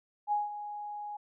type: tone with ADSR envelope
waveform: sine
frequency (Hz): 830.6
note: G#5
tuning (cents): 0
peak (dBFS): -25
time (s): 0.27-1.17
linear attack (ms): 50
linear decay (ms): 170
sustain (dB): -12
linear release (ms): 7
effects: none